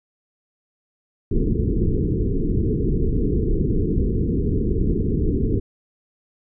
pink low-pass noise, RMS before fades -20 dBFS, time 1.31-5.6 s, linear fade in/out 5 ms, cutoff 450 Hz, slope 96 dB/octave, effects none

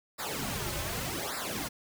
pink noise with flanger, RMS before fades -35 dBFS, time 0.18-1.69 s, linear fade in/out 20 ms, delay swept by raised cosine 0.32 to 4.32 ms, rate 0.85 Hz, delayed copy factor -1, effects none

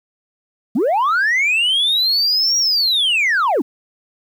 sine linear two-way sweep, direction up then down, 190.7 to 5700 to 216.5 Hz, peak -11 dBFS, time 0.75-3.62 s, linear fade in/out 10 ms, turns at 2.58 s, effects tanh soft clip ceiling -12 dBFS + 8-bit

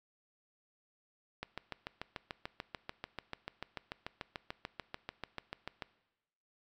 click train, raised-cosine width 0.3 ms, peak -23 dBFS, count 31, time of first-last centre 1.43-5.822 s, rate 6.83 Hz, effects noise-tail reverb RT60 1.0 s tail -19 dB re dry

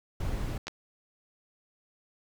brown noise, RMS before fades -32 dBFS, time 0.2-0.58 s, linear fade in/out 5 ms
clicks, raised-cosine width 0.2 ms, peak -19 dBFS, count 2, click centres 0.67 / 0.681 s
effects none

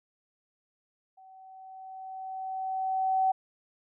sine tone with level ramp, 760 Hz, F#5, 46 cents sharp, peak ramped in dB -51 to -21 dBFS, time 1.17-3.32 s, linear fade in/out 10 ms, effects none

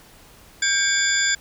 sine tone cluster, 1594 / 2245 / 3454 / 4850 / 7150 Hz, G6 / C#7 / A7 / D#8 / A8, +28 / +21 / -33 / -45 / +27 cents, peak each -21 / -29 / -26 / -26 / -23 dBFS, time 0.62-1.35 s, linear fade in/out 5 ms, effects pink hiss -49 dBFS RMS until 1.4 s

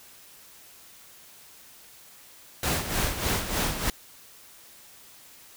pink noise with tremolo, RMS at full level -25 dBFS, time 2.63-3.9 s, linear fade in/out 2 ms, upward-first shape sine, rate 3.3 Hz, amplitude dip 65%, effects white hiss -51 dBFS RMS until 5.56 s

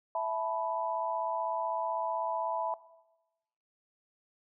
sine chord, E suspended fourth, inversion none, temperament equal with one note detuned, 659.3 / 871.9 / 987.8 Hz, E5 / A5 / B5, 0 / -16 / 0 cents, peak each -33 / -35 / -34 dBFS, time 0.15-2.74 s, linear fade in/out 2 ms, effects noise-tail reverb RT60 1.0 s tail -18 dB re dry

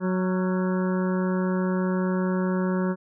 harmonic tone with a mistuned harmonic, 184.8 Hz, F#3, 2 cents flat, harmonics 1 / 2 / 3 / 5 / 6 / 7 / 8 / 9, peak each -23 / -29 / -33 / -37 / -39 / -40 / -41 / -42 dBFS, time 0-2.96 s, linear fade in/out 50 ms, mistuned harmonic 7, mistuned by +83 cents, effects none

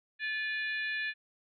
harmonic tone with a mistuned harmonic, 579 Hz, D5, 25 cents flat, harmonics 3 / 4 / 5 / 6 / 7, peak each -33 / -38 / -49 / -45 / -47 dBFS, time 0.19-1.14 s, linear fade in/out 50 ms, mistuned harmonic 4, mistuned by +90 cents, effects none

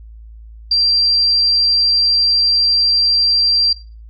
sine tone, 4722 Hz, D8, 9 cents sharp, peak -11 dBFS, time 0.71-3.73 s, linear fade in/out 5 ms, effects noise-tail reverb RT60 0.3 s tail -17 dB re dry + added 55 Hz sine -34 dBFS peak until 4.09 s

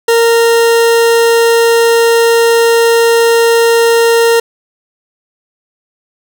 40% pulse tone, 462.9 Hz, A#4, 12 cents flat, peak -5 dBFS, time 0.08-4.4 s, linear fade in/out 5 ms, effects none

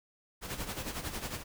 pink noise with tremolo, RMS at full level -36 dBFS, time 0.41-1.44 s, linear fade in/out 50 ms, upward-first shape sine, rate 11 Hz, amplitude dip 65%, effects none

